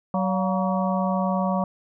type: harmonic tone with a mistuned harmonic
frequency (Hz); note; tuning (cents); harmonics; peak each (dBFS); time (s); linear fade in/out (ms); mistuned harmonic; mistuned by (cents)
188.8; F#3; +35; 1 / 3 / 4 / 5 / 6; -23 / -28 / -29 / -30 / -31; 0.14-1.64; 2; 4; -97
effects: none